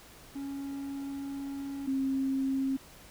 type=tone pair in turn; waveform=triangle / sine; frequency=277.2 / 268.2 Hz; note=C#4 / C4; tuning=0 / +43 cents; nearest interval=minor second; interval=57 cents; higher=first; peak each=-33 / -27 dBFS; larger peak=second; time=0.35-1.87 / 1.87-2.77 s; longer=first; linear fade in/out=10 ms; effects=pink hiss -53 dBFS RMS until 3.1 s

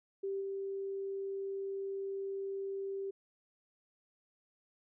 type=tone with level steps; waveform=sine; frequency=391.4 Hz; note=G4; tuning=3 cents flat; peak=-34 / -36 dBFS; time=0.23-3.11 s; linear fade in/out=10 ms; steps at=0.4 s; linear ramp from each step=20 ms; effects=none

